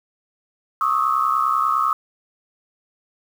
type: tone cluster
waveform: sine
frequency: 1101 / 1228 / 1298 Hz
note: C#6 / D#6 / E6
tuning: -12 / -23 / -27 cents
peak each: -21 dBFS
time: 0.81-1.93 s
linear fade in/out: 2 ms
effects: 7-bit